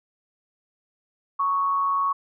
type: tone with amplitude modulation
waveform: sine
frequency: 1108.7 Hz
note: C#6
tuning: in tune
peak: -18 dBFS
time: 1.39-2.13 s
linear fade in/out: 10 ms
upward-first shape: sine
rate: 179 Hz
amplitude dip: 45%
effects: none